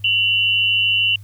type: tone pair together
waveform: sine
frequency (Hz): 2753 / 2960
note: F7 / F#7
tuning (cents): -25 / 0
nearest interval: minor second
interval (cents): 125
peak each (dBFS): -17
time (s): 0.04-1.16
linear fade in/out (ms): 5
effects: added 102 Hz sine -35 dBFS peak until 1.23 s + white hiss -56 dBFS RMS until 1.23 s